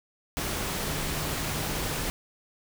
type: tone in noise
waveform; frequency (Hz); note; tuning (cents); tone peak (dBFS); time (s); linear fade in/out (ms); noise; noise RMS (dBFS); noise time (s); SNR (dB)
sine; 151.8; D#3; -42; -38; 0.83-2.02; 0; pink; -31; 0.37-2.1; -10
effects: none